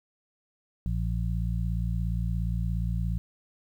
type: harmonic tone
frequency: 57.1 Hz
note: A#1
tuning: 35 cents flat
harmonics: 1 / 2 / 3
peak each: -28 / -31 / -33 dBFS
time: 0.86-3.18 s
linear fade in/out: 0 ms
effects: 10-bit